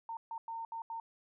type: tone bursts at uneven times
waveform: sine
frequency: 912 Hz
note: A#5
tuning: 38 cents flat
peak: -38 dBFS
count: 5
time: 0.09-0.17 / 0.31-0.38 / 0.48-0.65 / 0.72-0.82 / 0.9-1 s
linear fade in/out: 2 ms
effects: none